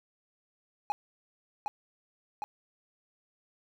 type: tone with echo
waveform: triangle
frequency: 834 Hz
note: G#5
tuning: 7 cents sharp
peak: -25 dBFS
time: 0.9-0.92 s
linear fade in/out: 0 ms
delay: 760 ms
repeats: 2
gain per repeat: -3 dB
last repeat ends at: 2.44 s
effects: none